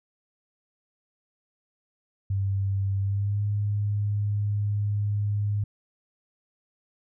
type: tone with pitch glide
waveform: sine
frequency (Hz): 98 to 103.11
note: G2 to G#2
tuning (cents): 0 to -12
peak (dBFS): -23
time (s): 2.3-5.64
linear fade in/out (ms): 5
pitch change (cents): +88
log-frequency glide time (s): 3-3.42
effects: none